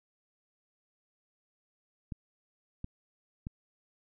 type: clicks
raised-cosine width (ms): 5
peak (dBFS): -25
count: 3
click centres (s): 2.122 / 2.844 / 3.469
effects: none